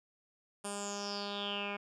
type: tone with low-pass filter sweep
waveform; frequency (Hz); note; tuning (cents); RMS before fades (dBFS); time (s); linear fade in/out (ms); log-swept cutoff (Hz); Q
10% pulse; 202.6; G#3; -43; -39; 0.64-1.77; 10; 9500 to 2200; 7.7
effects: none